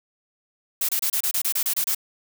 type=noise bursts; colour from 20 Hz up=blue; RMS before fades=-23 dBFS; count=11; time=0.81-1.948 s; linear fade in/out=5 ms; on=78 ms; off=28 ms; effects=none